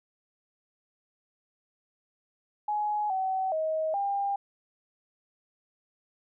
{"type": "tone with pitch steps", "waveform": "sine", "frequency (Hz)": [839, 759, 632, 799], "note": ["G#5", "F#5", "D#5", "G5"], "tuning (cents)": [17, 44, 27, 33], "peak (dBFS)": -26, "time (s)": [2.68, 4.36], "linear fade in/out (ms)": 5, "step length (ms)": 420, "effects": []}